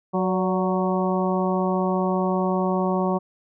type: harmonic tone with a mistuned harmonic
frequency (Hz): 185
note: F#3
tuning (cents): 0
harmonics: 1 / 2 / 3 / 4 / 5 / 6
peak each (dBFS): -23 / -26 / -28 / -29 / -30 / -31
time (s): 0.13-3.19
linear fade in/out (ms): 20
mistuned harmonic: 3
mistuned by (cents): +44
effects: none